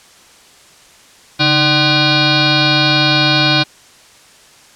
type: tone with frequency modulation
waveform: sine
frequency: 1950 Hz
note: B6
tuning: 23 cents flat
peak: -9 dBFS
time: 1.39-3.64 s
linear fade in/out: 20 ms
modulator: 452 Hz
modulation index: 5.7
effects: white hiss -44 dBFS RMS until 4.75 s + low-pass 8000 Hz 12 dB/octave